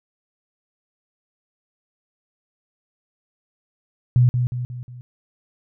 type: tone with echo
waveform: sine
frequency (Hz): 123.47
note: B2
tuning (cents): 0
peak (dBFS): -11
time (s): 4.16-4.29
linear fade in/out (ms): 0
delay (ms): 180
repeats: 4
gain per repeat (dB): -6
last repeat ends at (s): 5.01
effects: none